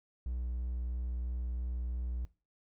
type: tone with vibrato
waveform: triangle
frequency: 61.1 Hz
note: B1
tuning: 18 cents flat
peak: -32 dBFS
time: 0.26-2.25 s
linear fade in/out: 0 ms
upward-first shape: sine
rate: 3 Hz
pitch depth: 9 cents each way
effects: noise-tail reverb RT60 0.3 s tail -18 dB re dry